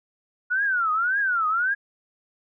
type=tone with vibrato; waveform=sine; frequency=1436 Hz; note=F6; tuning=48 cents sharp; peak=-20 dBFS; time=0.5-1.75 s; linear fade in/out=20 ms; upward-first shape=triangle; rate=1.8 Hz; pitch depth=270 cents each way; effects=none